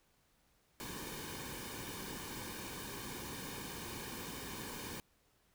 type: noise with comb filter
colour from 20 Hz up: pink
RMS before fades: -45 dBFS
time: 0.8-5 s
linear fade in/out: 0 ms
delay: 1.5 ms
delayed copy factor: -0.65
effects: pink hiss -73 dBFS RMS until 5.54 s